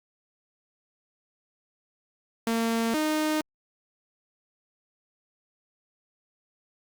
sawtooth tone pair in turn, 228.4 / 308.3 Hz, A#3 / D#4, -35 / -16 cents, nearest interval perfect fourth, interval 519 cents, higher second, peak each -20 dBFS, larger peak neither, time 2.47-2.94 / 2.94-3.41 s, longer neither, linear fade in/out 2 ms, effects Opus 48 kbps

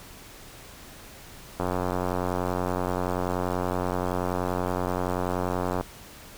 click train, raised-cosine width 1 ms, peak -13 dBFS, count 382, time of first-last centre 1.6-5.81 s, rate 90.5 Hz, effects pink hiss -46 dBFS RMS until 6.37 s

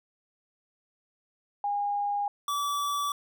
sine / square tone pair in turn, 815 / 1152.6 Hz, G#5 / D6, -33 / -33 cents, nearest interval tritone, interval 600 cents, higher second, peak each -26 / -28 dBFS, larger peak first, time 1.64-2.28 / 2.48-3.12 s, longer neither, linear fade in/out 2 ms, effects none

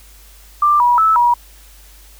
sine tone with pitch steps, 1184 / 968 / 1308 / 960 Hz, D6 / B5 / E6 / B5, +14 / -35 / -14 / -49 cents, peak -9 dBFS, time 0.62-1.34 s, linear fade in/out 5 ms, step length 180 ms, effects added 50 Hz sine -42 dBFS peak until 2.19 s + white hiss -46 dBFS RMS until 2.19 s

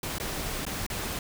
pink noise with dropouts, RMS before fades -33 dBFS, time 0.03-1.19 s, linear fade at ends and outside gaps 2 ms, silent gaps 0.184-0.199 / 0.652-0.665 / 0.865-0.9 s, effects none

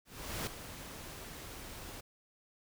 pink noise with ADSR envelope, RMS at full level -37 dBFS, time 0.05-2.01 s, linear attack 420 ms, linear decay 4 ms, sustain -10 dB, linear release 12 ms, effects none

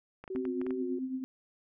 clicks, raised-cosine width 0.5 ms, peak -30 dBFS, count 7, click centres 0.24 / 0.278 / 0.36 / 0.453 / 0.615 / 0.666 / 0.707 s
sine tone with vibrato, 370 Hz, F#4, in tune, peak -34 dBFS, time 0.3-0.99 s, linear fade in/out 5 ms, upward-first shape square, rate 2.9 Hz, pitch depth 38 cents each way
sine tone with tremolo, 260.4 Hz, C4, 8 cents flat, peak -30 dBFS, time 0.35-1.24 s, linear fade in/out 0 ms, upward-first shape triangle, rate 9.1 Hz, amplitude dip 65%
effects none

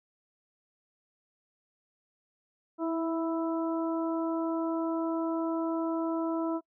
harmonic tone with a mistuned harmonic, 329.6 Hz, E4, in tune, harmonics 1 / 2 / 3 / 4, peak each -29 / -35 / -39 / -41 dBFS, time 2.78-6.61 s, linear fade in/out 50 ms, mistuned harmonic 1, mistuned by -16 cents, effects noise-tail reverb RT60 0.1 s tail -26 dB re dry

